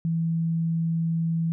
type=tone; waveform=sine; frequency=164.81 Hz; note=E3; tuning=in tune; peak=-22 dBFS; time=0.05-1.52 s; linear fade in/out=0 ms; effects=none